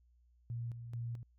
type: tone with tremolo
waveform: sine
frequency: 117.8 Hz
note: A#2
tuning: 19 cents sharp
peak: -37 dBFS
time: 0.5-1.23 s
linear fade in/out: 0 ms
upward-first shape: square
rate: 2.3 Hz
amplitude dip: 55%
effects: added 60 Hz sine -65 dBFS peak until 1.38 s